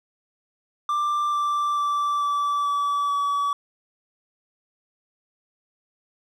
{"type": "tone with pitch steps", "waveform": "triangle", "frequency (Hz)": [1182, 1173.8, 1165.7, 1157.7, 1149.7, 1141.7], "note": ["D6", "D6", "D6", "D6", "D6", "D6"], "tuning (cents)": [11, -1, -13, -25, -37, -49], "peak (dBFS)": -19, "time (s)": [0.89, 3.53], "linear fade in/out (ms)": 2, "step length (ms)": 440, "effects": []}